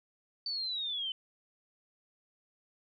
sine linear sweep, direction down, 4576 to 3020 Hz, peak -33 dBFS, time 0.46-1.12 s, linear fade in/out 2 ms, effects none

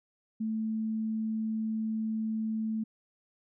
sine tone, 220 Hz, A3, in tune, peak -29 dBFS, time 0.4-2.84 s, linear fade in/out 10 ms, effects none

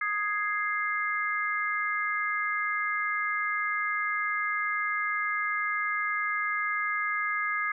sine chord, Ab major, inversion second, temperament equal, 1244.5 / 1661.2 / 2093 Hz, Eb6 / Ab6 / C7, 0 / 0 / 0 cents, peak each -31 dBFS, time 0.01-7.72 s, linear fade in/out 5 ms, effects none

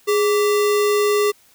sine tone with sample-and-hold, 415.3 Hz, G#4, in tune, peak -14 dBFS, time 0.07-1.32 s, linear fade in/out 20 ms, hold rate 1575 Hz, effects white hiss -54 dBFS RMS until 1.54 s

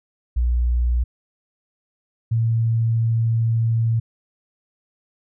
sine tone pair in turn, 60.2 / 114.17 Hz, B1 / A#2, -44 / -36 cents, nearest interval major seventh, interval 1108 cents, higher second, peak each -16 dBFS, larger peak neither, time 0.36-1.04 / 2.31-4 s, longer second, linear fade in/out 10 ms, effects none

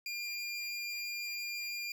25% pulse tone, 2401 Hz, D7, 38 cents sharp, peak -33 dBFS, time 0.06-1.92 s, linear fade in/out 2 ms, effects none

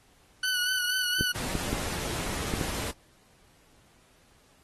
20% pulse tone with vibrato, 1485 Hz, F#6, 6 cents sharp, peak -21 dBFS, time 0.43-1.32 s, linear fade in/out 5 ms, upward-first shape sine, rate 4.2 Hz, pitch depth 36 cents each way
clicks, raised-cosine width 3 ms, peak -16 dBFS, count 5, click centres 1.21 / 1.553 / 1.73 / 2.538 / 2.612 s
pink noise, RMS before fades -34 dBFS, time 1.34-2.92 s, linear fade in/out 20 ms
effects pink hiss -62 dBFS RMS until 4.63 s + AAC 32 kbps

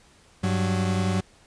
40% pulse tone pair together, 98 / 185 Hz, G2 / F#3, 0 / 0 cents, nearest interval major seventh, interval 1100 cents, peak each -24 dBFS, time 0.43-1.21 s, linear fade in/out 10 ms, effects pink hiss -56 dBFS RMS until 1.46 s + resampled to 22050 Hz

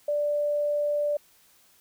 sine tone, 587.3 Hz, D5, in tune, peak -23 dBFS, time 0.08-1.17 s, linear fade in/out 5 ms, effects white hiss -60 dBFS RMS until 1.8 s

